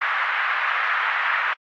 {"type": "band-pass noise", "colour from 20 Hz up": "pink", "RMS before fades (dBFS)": -23, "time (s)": [0.01, 1.54], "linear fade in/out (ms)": 10, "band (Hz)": [1200, 2000], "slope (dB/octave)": 24, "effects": ["AAC 32 kbps"]}